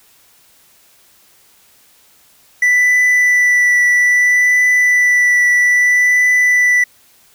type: tone with vibrato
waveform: triangle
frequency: 1975.5 Hz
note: B6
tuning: in tune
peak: -7 dBFS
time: 2.62-6.84 s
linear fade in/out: 5 ms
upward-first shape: triangle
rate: 0.61 Hz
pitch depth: 14 cents each way
effects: white hiss -50 dBFS RMS until 7.34 s